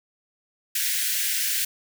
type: high-pass noise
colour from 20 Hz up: white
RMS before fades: -25 dBFS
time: 0.75-1.65 s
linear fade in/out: 5 ms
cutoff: 1500 Hz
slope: 96 dB/octave
effects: none